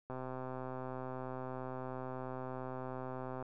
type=click train; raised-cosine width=1 ms; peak=-29 dBFS; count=430; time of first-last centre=0.1-3.426 s; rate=129 Hz; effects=none